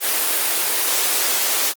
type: high-pass noise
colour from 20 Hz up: white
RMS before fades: -19 dBFS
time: 0-1.74 s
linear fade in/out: 50 ms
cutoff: 310 Hz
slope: 24 dB/octave
effects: Opus 24 kbps